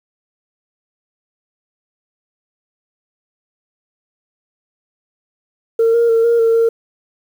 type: tone with pitch steps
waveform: sine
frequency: 455.9 / 467.5 / 455.4 / 467.5 / 455.4 / 458.4 Hz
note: A#4 / A#4 / A#4 / A#4 / A#4 / A#4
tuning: -39 / +5 / -40 / +5 / -40 / -29 cents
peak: -8 dBFS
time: 5.79-6.69 s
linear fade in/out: 5 ms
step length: 150 ms
effects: tanh soft clip ceiling -7 dBFS + 7-bit